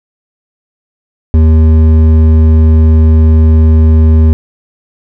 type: tone with hard clipping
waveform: sine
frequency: 79.3 Hz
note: D#2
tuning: 33 cents sharp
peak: -4 dBFS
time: 1.34-4.33 s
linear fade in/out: 0 ms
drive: 9 dB
effects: none